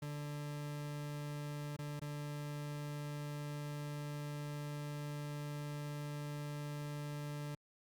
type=tone with dropouts; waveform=40% pulse; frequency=146.83 Hz; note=D3; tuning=in tune; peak=-40 dBFS; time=0.02-7.55 s; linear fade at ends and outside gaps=5 ms; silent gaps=1.765-1.788 / 1.996-2.016 s; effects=Opus 48 kbps